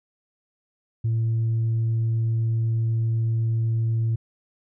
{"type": "tone", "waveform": "sine", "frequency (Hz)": 113.5, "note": "A#2", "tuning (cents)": -46, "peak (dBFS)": -18, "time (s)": [1.04, 4.16], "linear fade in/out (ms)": 10, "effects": ["tanh soft clip ceiling -18 dBFS"]}